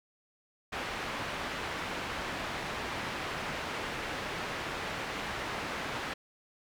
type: low-pass noise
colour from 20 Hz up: white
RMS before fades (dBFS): -37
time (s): 0.72-6.14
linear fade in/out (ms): 10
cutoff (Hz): 2100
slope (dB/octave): 12
effects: none